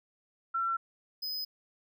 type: tone pair in turn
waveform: sine / square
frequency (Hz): 1353 / 5029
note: E6 / D#8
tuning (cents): +45 / +18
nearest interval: octave + major seventh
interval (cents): 2273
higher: second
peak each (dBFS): -28 / -34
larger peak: first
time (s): 0.54-0.77 / 1.22-1.45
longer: neither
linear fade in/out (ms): 10
effects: none